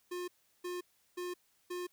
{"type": "tone bursts", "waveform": "square", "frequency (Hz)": 356.8, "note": "F4", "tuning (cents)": 37, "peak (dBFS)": -38, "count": 4, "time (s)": [0.11, 1.87], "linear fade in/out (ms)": 10, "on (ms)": 170, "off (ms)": 360, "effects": ["white hiss -72 dBFS RMS until 1.92 s"]}